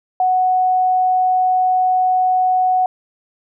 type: tone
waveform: sine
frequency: 740 Hz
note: F#5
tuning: in tune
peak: -12 dBFS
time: 0.2-2.86 s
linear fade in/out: 2 ms
effects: none